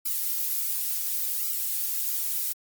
violet noise with flanger, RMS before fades -28 dBFS, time 0.05-2.53 s, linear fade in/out 10 ms, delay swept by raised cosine 1.1 to 6.5 ms, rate 0.7 Hz, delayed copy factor -0.9, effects Opus 48 kbps

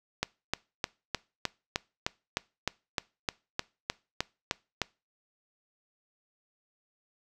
click train, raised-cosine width 0.2 ms, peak -10 dBFS, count 16, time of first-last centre 0.23-4.817 s, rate 3.27 Hz, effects noise-tail reverb RT60 0.3 s tail -23 dB re dry

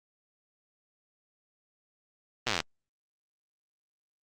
slowing click train, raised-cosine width 0.2 ms, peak -10 dBFS, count 14, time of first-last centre 2.47-2.603 s, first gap 8 ms, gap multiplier 1.04, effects Opus 32 kbps

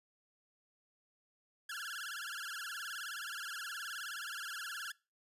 sawtooth tone with vibrato, 1522 Hz, F#6, 48 cents sharp, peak -37 dBFS, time 1.69-4.92 s, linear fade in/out 5 ms, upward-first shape sine, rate 19 Hz, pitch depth 210 cents each way, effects noise-tail reverb RT60 0.3 s tail -23 dB re dry + resampled to 32000 Hz

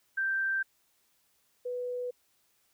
sine tone pair in turn, 1568 / 493.9 Hz, G6 / B4, 0 / 0 cents, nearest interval octave + minor sixth, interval 2000 cents, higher first, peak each -27 / -32 dBFS, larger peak first, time 0.17-0.63 / 1.65-2.11 s, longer neither, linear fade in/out 10 ms, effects white hiss -71 dBFS RMS until 2.73 s

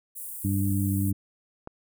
pink high-pass noise, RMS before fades -38 dBFS, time 0.15-1.12 s, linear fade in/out 20 ms, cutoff 8700 Hz, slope 48 dB/octave
harmonic tone, 97.9 Hz, G2, 2 cents flat, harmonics 1 / 2 / 3, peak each -25 / -28 / -30 dBFS, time 0.44-1.13 s, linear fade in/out 10 ms
click, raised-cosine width 1 ms, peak -23 dBFS, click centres 1.674 s
effects none

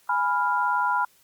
sine chord, F diminished, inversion first, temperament equal, 830.6 / 987.8 / 1396.9 Hz, Ab5 / Cb6 / F6, 0 / 0 / 0 cents, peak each -28 / -23 / -26 dBFS, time 0.09-1.05 s, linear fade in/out 5 ms, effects white hiss -60 dBFS RMS until 1.23 s + Opus 48 kbps

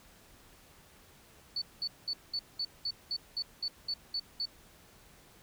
sine tone bursts, 4472 Hz, C#8, 14 cents sharp, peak -31 dBFS, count 12, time 1.56-4.456 s, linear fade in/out 5 ms, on 58 ms, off 200 ms, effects pink hiss -59 dBFS RMS until 5.42 s

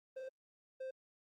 triangle tone bursts at uneven times, 523.3 Hz, C5, in tune, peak -39 dBFS, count 2, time 0.16-0.29 / 0.8-0.91 s, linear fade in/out 10 ms, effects Opus 32 kbps

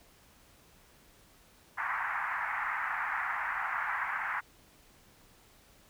white band-pass noise, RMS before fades -34 dBFS, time 1.77-4.41 s, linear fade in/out 20 ms, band 810 to 2000 Hz, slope 48 dB/octave, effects pink hiss -61 dBFS RMS until 5.89 s

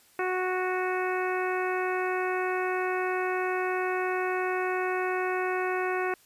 harmonic tone, 368.6 Hz, F#4, 7 cents flat, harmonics 1 / 2 / 3 / 4 / 5 / 6 / 7, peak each -29 / -33 / -35 / -35 / -37 / -40 / -40 dBFS, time 0.19-6.14 s, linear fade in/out 2 ms, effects white hiss -60 dBFS RMS until 6.25 s + resampled to 32000 Hz

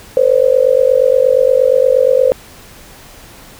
sine tone with amplitude modulation, 517 Hz, C5, 21 cents flat, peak -3 dBFS, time 0.17-2.32 s, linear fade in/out 0 ms, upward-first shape sine, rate 48.5 Hz, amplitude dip 95%, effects pink hiss -38 dBFS RMS until 3.59 s

